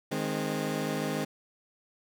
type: chord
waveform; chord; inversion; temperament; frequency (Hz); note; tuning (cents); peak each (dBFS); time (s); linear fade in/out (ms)
20% pulse; Ab major; second; equal with one note detuned; 153.95 / 207.7 / 261.6; Eb3 / Ab3 / C4; -18 / 0 / 0; -29; 0.11-1.25; 10
effects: none